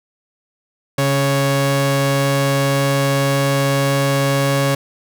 sawtooth tone pair together, 138.6 / 277.2 Hz, C#3 / C#4, 0 / 0 cents, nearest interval octave, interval 1200 cents, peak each -12 dBFS, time 0.98-4.75 s, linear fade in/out 5 ms, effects none

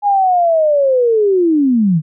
sine linear sweep, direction down, 830.6 to 146.83 Hz, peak -9 dBFS, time 0.02-2.02 s, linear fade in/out 50 ms, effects none

